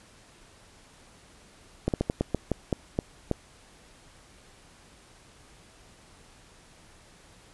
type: slowing click train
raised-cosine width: 2 ms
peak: -11 dBFS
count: 10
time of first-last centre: 1.88-3.313 s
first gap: 58 ms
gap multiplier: 1.24
effects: pink hiss -55 dBFS RMS until 7.53 s + resampled to 24000 Hz